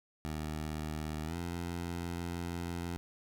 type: tone with pitch glide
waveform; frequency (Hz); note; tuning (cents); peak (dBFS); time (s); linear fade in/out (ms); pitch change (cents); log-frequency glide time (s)
15% pulse; 77.2 to 86.15; D#2 to F2; -13 to -23; -30; 0.25-2.97; 0; +190; 1.24-1.36
effects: none